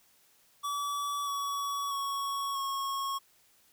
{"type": "tone with pitch steps", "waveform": "square", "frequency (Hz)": [1147, 1129.3, 1111.8, 1094.6], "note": ["D6", "C#6", "C#6", "C#6"], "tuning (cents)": [-41, 32, 5, -22], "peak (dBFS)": -32, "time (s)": [0.63, 3.19], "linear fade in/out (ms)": 20, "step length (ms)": 640, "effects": ["white hiss -65 dBFS RMS until 3.72 s"]}